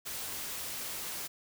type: noise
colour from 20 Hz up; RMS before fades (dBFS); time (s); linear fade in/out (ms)
white; -39; 0.05-1.28; 20
effects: none